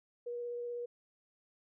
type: tone with vibrato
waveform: sine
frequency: 480.4 Hz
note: B4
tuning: 48 cents flat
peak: -37 dBFS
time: 0.26-0.86 s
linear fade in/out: 10 ms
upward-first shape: sine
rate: 16 Hz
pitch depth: 9 cents each way
effects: none